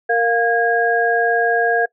sine tone cluster, 463.6 / 702 / 1637 Hz, A#4 / F5 / G#6, -10 / +9 / -25 cents, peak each -18 dBFS, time 0.09-1.86 s, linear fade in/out 10 ms, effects noise-tail reverb RT60 0.1 s tail -22 dB re dry

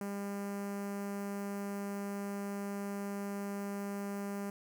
sawtooth tone with notch filter, 200.6 Hz, G3, 40 cents sharp, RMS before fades -39 dBFS, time 0.01-4.5 s, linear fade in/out 2 ms, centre 3600 Hz, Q 0.69, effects none

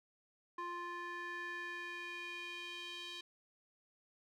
square tone with band-pass filter sweep, 349.2 Hz, F4, in tune, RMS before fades -45 dBFS, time 0.58-3.21 s, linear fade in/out 5 ms, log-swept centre 1200 to 3500 Hz, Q 3, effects none

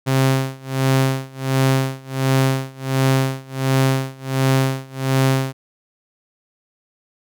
sawtooth tone with tremolo, 133.2 Hz, C3, 31 cents sharp, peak -9 dBFS, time 0.06-5.53 s, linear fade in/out 20 ms, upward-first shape sine, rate 1.4 Hz, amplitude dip 95%, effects none

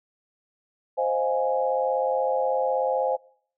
sine chord, F minor seventh, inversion second, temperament equal, 523.3 / 622.3 / 698.5 / 830.6 Hz, C5 / Eb5 / F5 / Ab5, 0 / 0 / 0 / 0 cents, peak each -24 / -30 / -30 / -27 dBFS, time 0.97-3.17 s, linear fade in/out 20 ms, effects noise-tail reverb RT60 0.6 s tail -24 dB re dry

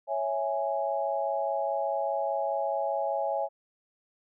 sine chord, C# minor, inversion none, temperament equal, 554.4 / 659.3 / 830.6 Hz, C#5 / E5 / G#5, 0 / 0 / 0 cents, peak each -31 dBFS, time 0.07-3.49 s, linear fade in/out 50 ms, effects none

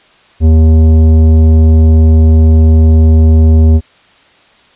triangle tone with tanh clipping, 79.5 Hz, D#2, 38 cents sharp, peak -4 dBFS, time 0.4-3.81 s, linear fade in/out 50 ms, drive 16 dB, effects white hiss -45 dBFS RMS until 4.75 s + resampled to 8000 Hz

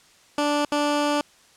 15% pulse tone bursts at uneven times, 292.8 Hz, D4, 5 cents flat, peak -14 dBFS, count 2, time 0.38-0.65 / 0.72-1.21 s, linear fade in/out 2 ms, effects white hiss -55 dBFS RMS until 1.56 s + low-pass 8000 Hz 12 dB/octave

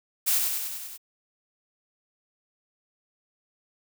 blue noise with echo, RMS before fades -23 dBFS, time 0.26-0.39 s, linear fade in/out 20 ms, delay 98 ms, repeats 6, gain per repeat -3 dB, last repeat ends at 0.978 s, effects none

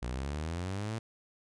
sawtooth exponential sweep, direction up, 58.7 to 115.9 Hz, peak -30 dBFS, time 0.02-0.99 s, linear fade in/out 10 ms, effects resampled to 22050 Hz

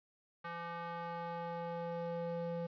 square tone with band-pass filter sweep, 170 Hz, F3, 46 cents flat, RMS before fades -41 dBFS, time 0.44-2.67 s, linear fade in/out 10 ms, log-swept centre 1300 to 420 Hz, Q 1.7, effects resampled to 11025 Hz + 11-bit

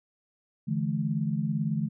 sine chord, D suspended second, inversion none, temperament equal with one note detuned, 146.83 / 164.81 / 214.5 Hz, D3 / E3 / A3, 0 / 0 / -44 cents, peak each -30 dBFS, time 0.67-1.89 s, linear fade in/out 20 ms, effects none

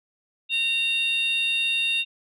sine tone pair together, 2754 / 3671 Hz, F7 / A#7, -25 / -27 cents, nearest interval perfect fourth, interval 498 cents, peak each -21 / -23 dBFS, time 0.49-2.05 s, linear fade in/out 50 ms, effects tanh soft clip ceiling -18 dBFS

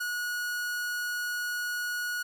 45% pulse tone, 1456 Hz, F#6, 28 cents flat, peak -30 dBFS, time 0-2.23 s, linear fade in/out 10 ms, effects 12-bit

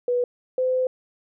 sine tone pair in turn, 490 / 512 Hz, B4 / C5, -14 / -38 cents, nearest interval minor second, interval 76 cents, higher second, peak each -19 dBFS, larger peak neither, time 0.08-0.24 / 0.58-0.87 s, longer second, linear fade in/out 2 ms, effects none

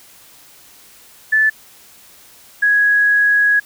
sine tone pair in turn, 1746 / 1665.1 Hz, A6 / G#6, -14 / +4 cents, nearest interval minor second, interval 82 cents, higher first, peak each -10 dBFS, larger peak neither, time 1.32-1.5 / 2.62-3.6 s, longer second, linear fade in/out 10 ms, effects white hiss -45 dBFS RMS until 3.65 s

